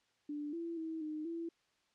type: tone with pitch steps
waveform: sine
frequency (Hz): 294.4 / 335.8 / 322.2 / 307.3 / 333.9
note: D4 / E4 / E4 / D#4 / E4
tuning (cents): +4 / +32 / -39 / -21 / +22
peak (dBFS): -38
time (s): 0.29-1.49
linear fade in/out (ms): 5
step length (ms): 240
effects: white hiss -75 dBFS RMS until 1.94 s + low-pass 5000 Hz 12 dB/octave

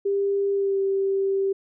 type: tone with pitch glide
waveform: sine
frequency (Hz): 398.1 to 390.1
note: G4 to G4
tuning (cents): +27 to -8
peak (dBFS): -20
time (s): 0.05-1.53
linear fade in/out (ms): 10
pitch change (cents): -35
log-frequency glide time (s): 0.53-0.8
effects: none

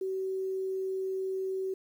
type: tone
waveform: sine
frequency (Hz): 380.2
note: F#4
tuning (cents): +47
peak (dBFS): -30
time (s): 0.01-1.74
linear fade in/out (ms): 5
effects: 10-bit

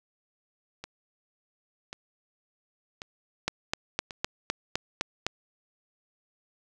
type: two click trains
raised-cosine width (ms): 0.2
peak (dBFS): -21 / -9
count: 4 / 8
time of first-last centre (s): 0.84-4.108 / 3.48-5.266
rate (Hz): 0.918 / 3.92
effects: none

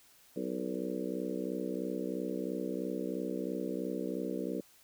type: harmonic tone with a mistuned harmonic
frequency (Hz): 63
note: B1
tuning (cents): +35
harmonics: 3 / 4 / 5 / 6 / 7 / 8 / 9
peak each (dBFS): -41 / -40 / -39 / -43 / -41 / -42 / -46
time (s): 0.36-4.61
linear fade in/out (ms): 5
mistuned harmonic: 8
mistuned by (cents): -45
effects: white hiss -62 dBFS RMS until 4.83 s

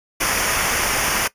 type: noise with comb filter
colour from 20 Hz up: pink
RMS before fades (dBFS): -20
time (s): 0.2-1.28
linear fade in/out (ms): 10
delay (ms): 0.25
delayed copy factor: -0.7
effects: noise-tail reverb RT60 0.1 s tail -18 dB re dry + resampled to 32000 Hz

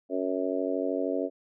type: harmonic tone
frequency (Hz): 93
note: F#2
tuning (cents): +9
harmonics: 3 / 4 / 5 / 6 / 7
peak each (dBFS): -31 / -34 / -33 / -33 / -34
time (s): 0.09-1.3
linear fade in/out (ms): 50
effects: none

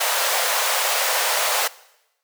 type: high-pass noise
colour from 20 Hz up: pink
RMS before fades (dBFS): -21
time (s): 0-1.68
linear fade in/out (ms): 10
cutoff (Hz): 510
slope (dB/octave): 48
effects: noise-tail reverb RT60 0.9 s tail -20 dB re dry

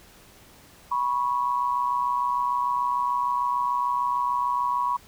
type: tone pair together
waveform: sine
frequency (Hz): 977.3 / 1104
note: B5 / C#6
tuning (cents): -18 / -7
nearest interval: major second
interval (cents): 211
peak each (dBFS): -24 / -26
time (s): 0.91-4.97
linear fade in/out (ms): 10
effects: pink hiss -52 dBFS RMS until 5.07 s

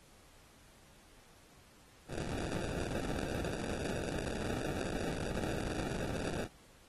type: noise with sample-and-hold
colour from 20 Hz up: white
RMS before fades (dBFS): -38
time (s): 2.08-6.48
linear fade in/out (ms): 50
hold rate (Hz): 1050
effects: pink hiss -62 dBFS RMS until 6.88 s + AAC 32 kbps

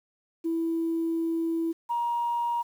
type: tone pair in turn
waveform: sine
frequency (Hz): 329.8 / 946.4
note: E4 / A#5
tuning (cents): +1 / +26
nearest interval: octave + tritone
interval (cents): 1825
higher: second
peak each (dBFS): -24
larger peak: neither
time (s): 0.44-1.73 / 1.89-2.63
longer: first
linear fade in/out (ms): 20
effects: tanh soft clip ceiling -20 dBFS + 9-bit

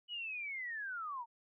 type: linear sweep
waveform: sine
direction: down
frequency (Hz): 2965 to 896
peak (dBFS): -39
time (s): 0.08-1.26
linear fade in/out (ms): 50
effects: none

